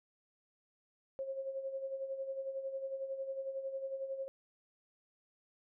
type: tone with tremolo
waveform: sine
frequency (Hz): 538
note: C5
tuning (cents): +48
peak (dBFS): -35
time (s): 1.19-4.28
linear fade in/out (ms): 0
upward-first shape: sine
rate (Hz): 11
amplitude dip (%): 60
effects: none